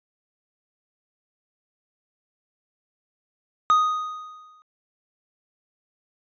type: tone with exponential decay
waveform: triangle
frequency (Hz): 1244.5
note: D#6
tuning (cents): 0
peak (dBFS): -11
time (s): 3.7-4.62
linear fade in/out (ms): 0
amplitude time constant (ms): 200
effects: resampled to 16000 Hz